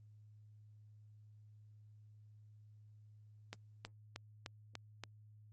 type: accelerating click train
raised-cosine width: 0.2 ms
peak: -27 dBFS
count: 6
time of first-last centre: 3.53-5.037 s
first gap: 320 ms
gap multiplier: 0.97
effects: added 106 Hz sine -58 dBFS peak until 5.52 s + Opus 24 kbps